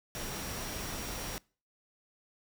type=tone in noise; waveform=sine; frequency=5650 Hz; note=F8; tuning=19 cents sharp; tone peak=-48 dBFS; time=0.15-1.38 s; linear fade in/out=0 ms; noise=pink; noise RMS=-39 dBFS; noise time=0.15-1.38 s; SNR=-12 dB; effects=noise-tail reverb RT60 0.4 s tail -25 dB re dry